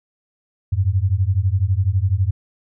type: beating tone pair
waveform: sine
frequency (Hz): 89.7 / 101.7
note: F2 / G#2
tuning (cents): +47 / -36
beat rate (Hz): 12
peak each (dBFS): -18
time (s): 0.72-2.31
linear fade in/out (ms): 10
effects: none